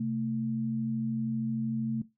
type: tone pair together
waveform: sine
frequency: 130.81 / 223.8 Hz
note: C3 / A3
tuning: 0 / +30 cents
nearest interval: major sixth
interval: 930 cents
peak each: -35 / -29 dBFS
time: 0-2.02 s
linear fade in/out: 5 ms
effects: noise-tail reverb RT60 0.2 s tail -17 dB re dry